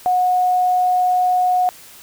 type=tone; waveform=sine; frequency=729 Hz; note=F#5; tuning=26 cents flat; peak=-13 dBFS; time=0.06-1.69 s; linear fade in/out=0 ms; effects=white hiss -42 dBFS RMS until 2.02 s